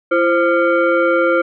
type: tone with frequency modulation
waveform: sine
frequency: 524 Hz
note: C5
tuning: 2 cents sharp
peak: -11 dBFS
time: 0.11-1.42 s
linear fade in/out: 10 ms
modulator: 863 Hz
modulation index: 1.2
effects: none